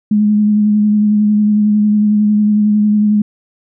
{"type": "tone with vibrato", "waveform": "sine", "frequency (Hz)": 209.9, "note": "G#3", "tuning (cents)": 19, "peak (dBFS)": -8, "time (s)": [0.11, 3.22], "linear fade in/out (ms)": 5, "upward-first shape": "sine", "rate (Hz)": 11, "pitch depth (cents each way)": 20, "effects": []}